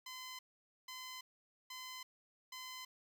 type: tone bursts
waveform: 10% pulse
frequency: 1024 Hz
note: C6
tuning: 38 cents flat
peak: -38 dBFS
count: 4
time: 0.06-2.85 s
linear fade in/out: 5 ms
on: 330 ms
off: 490 ms
effects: none